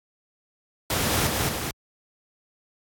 pink noise with echo, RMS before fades -24 dBFS, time 0.9-1.27 s, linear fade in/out 2 ms, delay 220 ms, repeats 2, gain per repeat -3 dB, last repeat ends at 1.71 s, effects high-pass 60 Hz 12 dB/octave + AAC 64 kbps

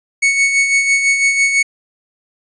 45% pulse tone with tremolo, 2217 Hz, C#7, in tune, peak -9 dBFS, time 0.22-1.63 s, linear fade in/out 10 ms, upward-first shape sine, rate 6 Hz, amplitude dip 50%, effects resampled to 22050 Hz

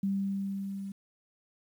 sine tone with level ramp, 196.4 Hz, G3, 4 cents sharp, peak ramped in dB -26 to -36 dBFS, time 0.03-0.92 s, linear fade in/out 5 ms, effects 10-bit

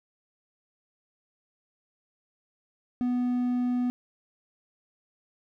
triangle tone, 246.9 Hz, B3, in tune, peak -22 dBFS, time 3.01-3.9 s, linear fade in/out 0 ms, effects none

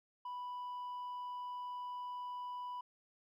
triangle tone with hard clipping, 987.8 Hz, B5, in tune, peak -40 dBFS, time 0.25-2.81 s, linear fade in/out 5 ms, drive 1 dB, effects none

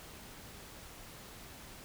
silence, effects pink hiss -51 dBFS RMS until 1.84 s

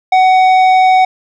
triangle tone with tanh clipping, 748 Hz, F#5, 19 cents sharp, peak -7 dBFS, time 0.12-1.05 s, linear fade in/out 5 ms, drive 14 dB, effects none

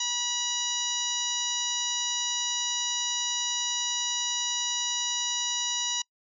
harmonic tone, 970 Hz, B5, 31 cents flat, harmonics 1 / 2 / 3 / 4 / 5 / 6 / 7, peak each -39 / -42 / -34 / -32 / -40 / -31 / -35 dBFS, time 0-6.02 s, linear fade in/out 5 ms, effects noise-tail reverb RT60 0.1 s tail -25 dB re dry

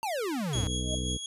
square exponential sweep, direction down, 932.3 to 82.2 Hz, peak -30 dBFS, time 0.03-0.67 s, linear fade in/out 0 ms
25% pulse tone with tremolo, 3322 Hz, G#7, in tune, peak -28 dBFS, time 0.53-1.26 s, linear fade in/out 2 ms, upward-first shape sine, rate 5.6 Hz, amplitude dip 50%
harmonic tone, 62.5 Hz, B1, 21 cents sharp, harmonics 1 / 2 / 3 / 4 / 5 / 7 / 8, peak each -33 / -36 / -39 / -40 / -41 / -43 / -47 dBFS, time 0.54-1.18 s, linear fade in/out 20 ms
sine tone with exponential growth, 619 Hz, D#5, 9 cents flat, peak -31 dBFS, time 0.76-0.95 s, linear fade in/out 5 ms, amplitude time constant 41 ms
effects resampled to 32000 Hz

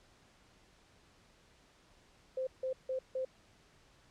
sine tone bursts, 520 Hz, C5, 11 cents flat, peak -33 dBFS, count 4, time 2.37-3.25 s, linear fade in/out 5 ms, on 100 ms, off 160 ms, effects pink hiss -65 dBFS RMS until 4.1 s + low-pass 7000 Hz 12 dB/octave

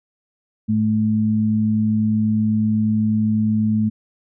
sine tone pair together, 108.15 / 216.3 Hz, A2 / A3, -29 / -29 cents, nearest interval octave, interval 1200 cents, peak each -22 / -16 dBFS, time 0.68-3.9 s, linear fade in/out 20 ms, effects none

